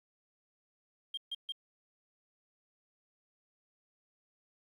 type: tone bursts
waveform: sine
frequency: 3205 Hz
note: G7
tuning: 38 cents sharp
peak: -34 dBFS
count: 3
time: 1.14-1.522 s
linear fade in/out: 5 ms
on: 34 ms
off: 140 ms
effects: tanh soft clip ceiling -32 dBFS + 11-bit